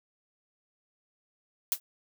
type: noise with exponential decay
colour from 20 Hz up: blue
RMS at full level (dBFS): -22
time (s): 1.72-1.8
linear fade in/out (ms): 1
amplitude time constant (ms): 16
effects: none